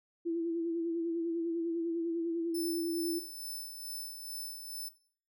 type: tone with vibrato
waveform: sine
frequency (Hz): 334.5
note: E4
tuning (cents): +25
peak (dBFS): -30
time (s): 0.25-3.2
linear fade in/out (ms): 20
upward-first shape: sine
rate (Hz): 10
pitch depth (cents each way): 34
type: tone with tremolo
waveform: 5% pulse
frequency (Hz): 5280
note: E8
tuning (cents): +2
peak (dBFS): -33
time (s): 2.54-4.89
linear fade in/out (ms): 10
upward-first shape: sine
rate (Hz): 2.3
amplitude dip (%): 50
effects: noise-tail reverb RT60 0.5 s tail -17 dB re dry